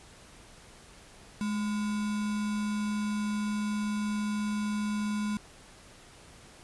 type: tone with sample-and-hold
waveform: sine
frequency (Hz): 210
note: G#3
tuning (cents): +19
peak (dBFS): -28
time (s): 1.41-5.37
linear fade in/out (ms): 0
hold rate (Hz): 1225
effects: pink hiss -53 dBFS RMS until 6.63 s + resampled to 24000 Hz